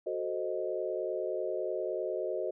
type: chord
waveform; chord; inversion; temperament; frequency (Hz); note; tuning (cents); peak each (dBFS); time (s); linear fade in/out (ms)
sine; F# diminished seventh; none; equal; 370 / 440 / 523.3 / 622.3; F#4 / A4 / C5 / Eb5; 0 / 0 / 0 / 0; -36 / -38 / -37 / -36; 0.06-2.51; 10
effects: none